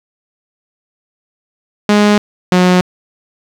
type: tone pair in turn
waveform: sawtooth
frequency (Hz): 207.7 / 181.32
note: G#3 / F#3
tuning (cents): 0 / -35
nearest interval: major second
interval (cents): 235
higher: first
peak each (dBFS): -3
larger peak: neither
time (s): 1.89-2.18 / 2.52-2.81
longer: neither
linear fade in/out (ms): 2
effects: low-pass 6000 Hz 12 dB/octave + 7-bit